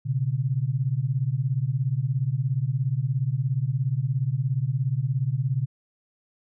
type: beating tone pair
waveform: sine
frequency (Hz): 122.7 / 139.7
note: B2 / C#3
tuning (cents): -11 / +14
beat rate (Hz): 17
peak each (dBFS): -25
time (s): 0.05-5.66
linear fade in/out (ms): 20
effects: none